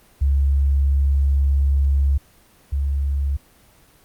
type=tone pair in turn; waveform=sine; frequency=69.3 / 69.74 Hz; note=C#2 / C#2; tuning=0 / +11 cents; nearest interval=unison; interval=11 cents; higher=second; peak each=-14 / -18 dBFS; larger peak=first; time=0.21-2.18 / 2.72-3.37 s; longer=first; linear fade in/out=10 ms; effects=pink hiss -53 dBFS RMS until 4.04 s + Opus 24 kbps